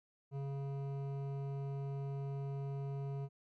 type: tone with hard clipping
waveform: sine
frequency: 138.59 Hz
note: C#3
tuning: in tune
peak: -40 dBFS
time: 0.31-3.29 s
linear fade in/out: 50 ms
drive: 12 dB
effects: none